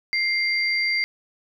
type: tone pair together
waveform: sine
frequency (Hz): 2100 / 4714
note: C7 / D8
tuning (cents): +6 / +6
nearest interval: octave + major second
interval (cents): 1400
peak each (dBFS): -21 / -26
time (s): 0.13-1.04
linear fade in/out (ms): 0
effects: 9-bit